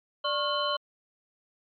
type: tone cluster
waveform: sine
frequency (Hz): 589 / 1092 / 1411 / 3047 / 4078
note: D5 / C#6 / F6 / G7 / C8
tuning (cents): +5 / -26 / +17 / -50 / -45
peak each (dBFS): -31 / -30 / -36 / -31 / -37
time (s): 0.24-0.77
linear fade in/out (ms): 10
effects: MP3 64 kbps